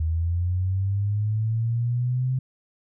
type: linear sweep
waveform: sine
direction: up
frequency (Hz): 78.7 to 130.9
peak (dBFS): -21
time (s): 0-2.39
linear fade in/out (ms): 5
effects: none